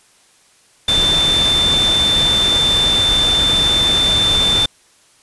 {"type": "tone in noise", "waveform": "sine", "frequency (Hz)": 3552, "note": "A7", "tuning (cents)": 16, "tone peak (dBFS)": -12, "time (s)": [0.88, 4.66], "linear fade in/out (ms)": 5, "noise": "pink", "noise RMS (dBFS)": -21, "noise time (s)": [0.88, 4.66], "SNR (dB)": 6, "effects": ["white hiss -52 dBFS RMS until 5.22 s", "resampled to 24000 Hz"]}